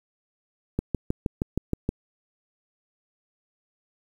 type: click train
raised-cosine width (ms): 3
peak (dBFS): -11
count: 8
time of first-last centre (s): 0.79-1.891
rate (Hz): 6.36
effects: 8-bit